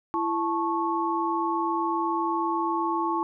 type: tone cluster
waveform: sine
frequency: 335.6 / 873 / 1101 Hz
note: E4 / A5 / C#6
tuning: +31 / -14 / -12 cents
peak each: -28 dBFS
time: 0.14-3.23 s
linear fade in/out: 0 ms
effects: none